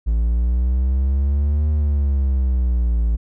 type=exponential two-way sweep; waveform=triangle; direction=up then down; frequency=55.2 to 75.7 to 55.2 Hz; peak=-13 dBFS; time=0.06-3.17 s; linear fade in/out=20 ms; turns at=1.7 s; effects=none